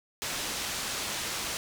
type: low-pass noise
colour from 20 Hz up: white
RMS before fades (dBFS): -34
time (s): 0.22-1.57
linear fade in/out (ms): 0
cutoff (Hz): 7100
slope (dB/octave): 12
effects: none